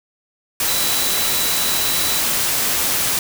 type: tone in noise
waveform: sine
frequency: 3951 Hz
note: B7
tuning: in tune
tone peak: -25 dBFS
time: 0.68-2.2 s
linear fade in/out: 2 ms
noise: white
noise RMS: -19 dBFS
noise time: 0.6-3.19 s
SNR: -9 dB
effects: none